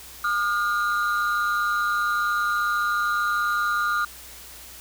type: ring-modulated tone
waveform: triangle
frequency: 1318.5 Hz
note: E6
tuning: in tune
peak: -16 dBFS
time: 0.24-4.05 s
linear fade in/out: 5 ms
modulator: 105 Hz
effects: added 60 Hz sine -51 dBFS peak until 4.8 s + white hiss -43 dBFS RMS until 4.8 s